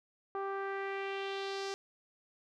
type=tone with low-pass filter sweep; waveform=sawtooth; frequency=392 Hz; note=G4; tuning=in tune; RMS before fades=-38 dBFS; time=0.35-1.74 s; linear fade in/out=0 ms; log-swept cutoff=1100 to 5700 Hz; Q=2.2; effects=none